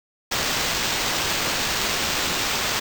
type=noise with sample-and-hold; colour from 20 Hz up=blue; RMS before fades=-24 dBFS; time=0.31-2.8 s; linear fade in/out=10 ms; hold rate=11025 Hz; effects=none